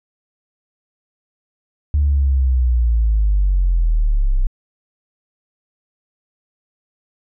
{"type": "linear sweep", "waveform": "sine", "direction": "down", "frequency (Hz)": [73.8, 30.55], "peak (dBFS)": -11, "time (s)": [1.94, 4.47], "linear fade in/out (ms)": 0, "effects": ["tanh soft clip ceiling -8 dBFS"]}